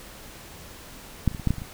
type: clicks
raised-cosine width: 5 ms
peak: -7 / -27 / -21 / -23 / -9 / -10 / -29 / -21 / -23 dBFS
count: 9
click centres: 1.277 / 1.315 / 1.348 / 1.397 / 1.473 / 1.506 / 1.539 / 1.583 / 1.619 s
effects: pink hiss -44 dBFS RMS until 1.73 s